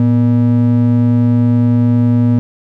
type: ring-modulated tone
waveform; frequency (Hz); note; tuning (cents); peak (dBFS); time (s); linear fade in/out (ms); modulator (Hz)
triangle; 178.9; F3; +42; -3; 0-2.39; 0; 64.9
effects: none